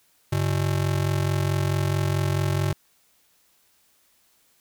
square ring-modulated tone, 121.1 Hz, B2, 34 cents flat, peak -19 dBFS, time 0.32-2.73 s, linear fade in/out 5 ms, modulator 22.3 Hz, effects white hiss -63 dBFS RMS until 4.6 s

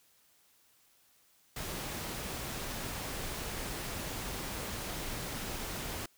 pink noise, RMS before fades -39 dBFS, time 1.56-6.06 s, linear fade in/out 5 ms, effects white hiss -67 dBFS RMS until 6.17 s

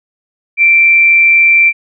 sine tone with amplitude modulation, 2349 Hz, D7, in tune, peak -3 dBFS, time 0.57-1.73 s, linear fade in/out 50 ms, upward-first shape sine, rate 164 Hz, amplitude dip 25%, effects none

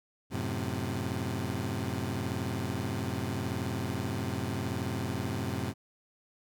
20% pulse chord, F# diminished, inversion none, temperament equal with one note detuned, 91.65 / 110 / 130.81 Hz, F#2 / A2 / C3, -16 / 0 / 0 cents, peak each -31 dBFS, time 0.3-5.74 s, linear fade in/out 50 ms, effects none

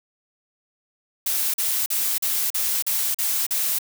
blue noise bursts, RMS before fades -23 dBFS, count 8, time 1.26-3.787 s, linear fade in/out 5 ms, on 280 ms, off 41 ms, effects none

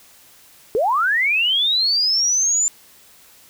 sine linear sweep, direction up, 398 to 7200 Hz, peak -15 dBFS, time 0.75-2.68 s, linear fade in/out 0 ms, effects white hiss -49 dBFS RMS until 3.49 s

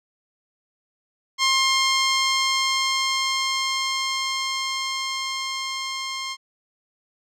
10% pulse tone with level ramp, 1063 Hz, C6, 27 cents sharp, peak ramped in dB -8 to -19 dBFS, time 1.38-6.37 s, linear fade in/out 50 ms, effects low-pass 8000 Hz 12 dB/octave

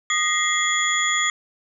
sine tone cluster, 1234 / 1906 / 2083 / 3351 / 6940 Hz, D#6 / A#6 / C7 / G#7 / A8, -15 / +38 / -8 / +15 / -25 cents, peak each -25 dBFS, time 0.1-1.3 s, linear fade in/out 2 ms, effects none

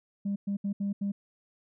sine tone bursts at uneven times, 200.2 Hz, G3, 37 cents sharp, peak -26 dBFS, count 5, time 0.25-0.36 / 0.47-0.57 / 0.64-0.73 / 0.8-0.93 / 1.01-1.12 s, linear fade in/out 10 ms, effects tanh soft clip ceiling -25 dBFS

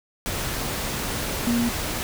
sine tone in noise, 236.9 Hz, A#3, 28 cents sharp, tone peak -20 dBFS, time 1.47-1.69 s, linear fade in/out 0 ms, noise pink, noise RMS -28 dBFS, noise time 0.26-2.03 s, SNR +5 dB, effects none

